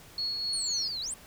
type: tone with tremolo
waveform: sine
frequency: 4343 Hz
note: C#8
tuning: 36 cents flat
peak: -28 dBFS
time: 0.18-0.88 s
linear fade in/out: 2 ms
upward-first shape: triangle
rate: 3.9 Hz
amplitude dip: 35%
type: exponential two-way sweep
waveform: sine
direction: down then up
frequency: 9450 to 3834 to 9450 Hz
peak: -32 dBFS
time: 0.53-1.14 s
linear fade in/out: 2 ms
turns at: 1.01 s
effects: pink hiss -52 dBFS RMS until 1.26 s